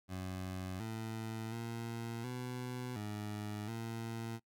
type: tone with pitch steps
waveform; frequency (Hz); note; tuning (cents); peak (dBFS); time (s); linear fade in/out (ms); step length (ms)
20% pulse; 93.2 / 111.7 / 116 / 124.9 / 104.9 / 114.4; F#2 / A2 / A#2 / B2 / G#2 / A#2; +13 / +27 / -8 / +20 / +18 / -32; -35; 0.08-4.4; 50; 720
effects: noise-tail reverb RT60 0.1 s tail -24 dB re dry